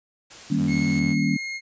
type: noise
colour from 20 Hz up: white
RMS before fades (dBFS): -42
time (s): 0.3-1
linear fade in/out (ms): 10
type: chord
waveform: sine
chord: Eb dominant seventh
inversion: none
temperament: equal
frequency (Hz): 155.56 / 196 / 233.1 / 277.2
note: Eb3 / G3 / Bb3 / Db4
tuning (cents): 0 / 0 / 0 / 0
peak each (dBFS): -25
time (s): 0.5-1.37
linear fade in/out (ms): 10
type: tone with vibrato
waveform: sawtooth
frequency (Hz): 88.6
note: F2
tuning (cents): +25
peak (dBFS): -30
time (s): 0.56-1.16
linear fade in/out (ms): 50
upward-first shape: square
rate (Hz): 3.9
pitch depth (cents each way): 79
type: tone with pitch glide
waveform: 40% pulse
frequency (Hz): 2173 to 2144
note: C#7 to C7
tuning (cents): -35 to +42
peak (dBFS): -28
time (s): 0.67-1.61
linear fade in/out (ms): 50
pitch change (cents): -23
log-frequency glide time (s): 0.99-1.35
effects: resampled to 16000 Hz